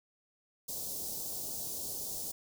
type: band-stop noise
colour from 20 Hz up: white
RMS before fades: -39 dBFS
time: 0.68-2.32 s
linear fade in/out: 10 ms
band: 720 to 4700 Hz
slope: 24 dB/octave
effects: none